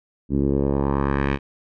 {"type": "tone with low-pass filter sweep", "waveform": "10% pulse", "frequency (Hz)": 69.3, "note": "C#2", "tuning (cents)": 0, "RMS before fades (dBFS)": -21, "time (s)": [0.29, 1.39], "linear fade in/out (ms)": 50, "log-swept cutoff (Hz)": [260, 2600], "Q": 1.8, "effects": []}